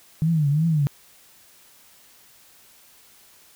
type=tone with vibrato; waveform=sine; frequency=153.4 Hz; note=D#3; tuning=24 cents flat; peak=-17 dBFS; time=0.22-0.87 s; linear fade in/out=0 ms; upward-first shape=triangle; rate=2.8 Hz; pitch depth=170 cents each way; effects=white hiss -53 dBFS RMS until 3.55 s